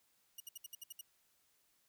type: tone bursts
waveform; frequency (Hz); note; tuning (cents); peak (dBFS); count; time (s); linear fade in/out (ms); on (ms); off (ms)
5% pulse; 2896; F#7; -38; -37; 8; 0.38-1.012; 5; 23; 64
effects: white hiss -75 dBFS RMS until 1.88 s